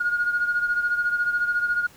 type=beating tone pair; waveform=sine; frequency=1432 / 1446 Hz; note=F6 / F#6; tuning=+43 / -40 cents; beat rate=14 Hz; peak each=-21 / -27 dBFS; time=0-1.87 s; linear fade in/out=10 ms; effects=tanh soft clip ceiling -14 dBFS + pink hiss -51 dBFS RMS until 1.96 s